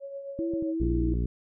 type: tone with tremolo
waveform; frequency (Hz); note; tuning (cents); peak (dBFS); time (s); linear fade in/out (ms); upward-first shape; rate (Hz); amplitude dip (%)
sine; 554.4; C#5; 0; -33; 0-0.75; 50; triangle; 7.6; 55
type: tone with vibrato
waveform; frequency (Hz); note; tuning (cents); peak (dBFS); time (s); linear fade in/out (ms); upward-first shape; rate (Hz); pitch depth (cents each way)
sine; 328.1; E4; -8; -27; 0.39-1.14; 2; sine; 2.5; 30
type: clicks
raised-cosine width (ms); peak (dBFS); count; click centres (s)
3; -26; 4; 0.39 / 0.537 / 0.625 / 0.834
type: harmonic tone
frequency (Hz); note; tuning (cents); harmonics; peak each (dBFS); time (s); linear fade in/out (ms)
59.2; A#1; +27; 1 / 2 / 3 / 4 / 5 / 6 / 7; -26 / -32 / -36 / -38 / -40 / -42 / -43; 0.8-1.26; 5
effects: none